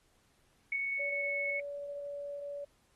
sine tone with pitch glide, 2217 to 2203 Hz, C#7 to C#7, 0 to -11 cents, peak -32 dBFS, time 0.72-1.6 s, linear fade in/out 2 ms, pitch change -11 cents, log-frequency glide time 0.86-1.36 s
sine tone, 572 Hz, D5, 46 cents flat, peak -38 dBFS, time 0.99-2.65 s, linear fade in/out 10 ms
effects pink hiss -71 dBFS RMS until 2.95 s + AAC 32 kbps

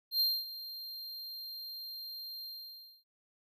square tone with ADSR envelope, 4186 Hz, C8, in tune, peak -26 dBFS, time 0.11-3.04 s, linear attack 94 ms, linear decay 240 ms, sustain -16 dB, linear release 590 ms, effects none

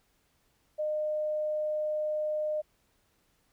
sine tone, 610 Hz, D#5, 34 cents flat, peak -28 dBFS, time 0.78-2.62 s, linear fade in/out 20 ms, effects pink hiss -71 dBFS RMS until 3.52 s

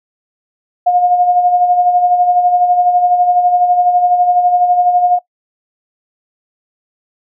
sine tone with tremolo, 715 Hz, F5, 41 cents sharp, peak -6 dBFS, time 0.86-5.19 s, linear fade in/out 10 ms, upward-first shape sine, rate 12 Hz, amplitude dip 55%, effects noise-tail reverb RT60 0.1 s tail -19 dB re dry

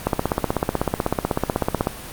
click train, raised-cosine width 1 ms, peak -4 dBFS, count 30, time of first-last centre 0.07-1.871 s, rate 16.1 Hz, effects pink hiss -35 dBFS RMS until 2.12 s + Opus 32 kbps

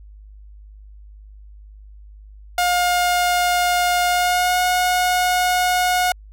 sawtooth tone with pitch glide, 712 to 725.3 Hz, F5 to F#5, +33 to -35 cents, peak -12 dBFS, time 2.58-6.12 s, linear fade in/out 2 ms, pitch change +32 cents, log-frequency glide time 4.07-4.6 s, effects added 51 Hz sine -39 dBFS peak until 6.32 s

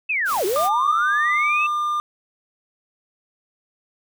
sine linear two-way sweep, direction down then up, 2674 to 348.6 to 2674 Hz, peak -19 dBFS, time 0.09-1.67 s, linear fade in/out 10 ms, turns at 0.45 s
white noise, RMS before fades -31 dBFS, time 0.25-0.7 s, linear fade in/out 50 ms
triangle tone, 1200 Hz, D6, 37 cents sharp, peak -18 dBFS, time 0.56-2 s, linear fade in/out 0 ms
effects none

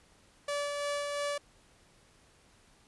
sawtooth tone with tremolo, 577 Hz, D5, 31 cents flat, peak -27 dBFS, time 0.48-1.38 s, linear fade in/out 5 ms, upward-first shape sine, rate 2.9 Hz, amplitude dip 30%, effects pink hiss -63 dBFS RMS until 2.87 s + resampled to 24000 Hz

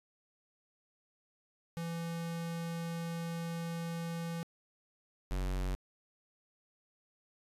square tone pair in turn, 167.6 / 46.42 Hz, E3 / F#1, +29 / +6 cents, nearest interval octave + minor seventh, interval 2223 cents, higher first, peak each -37 / -33 dBFS, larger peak second, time 1.77-4.43 / 5.31-5.75 s, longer first, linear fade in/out 0 ms, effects resampled to 32000 Hz

